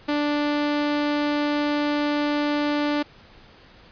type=tone; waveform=sawtooth; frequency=293.7 Hz; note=D4; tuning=in tune; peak=-17 dBFS; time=0.08-3.03 s; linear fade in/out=10 ms; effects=pink hiss -50 dBFS RMS until 3.91 s + resampled to 11025 Hz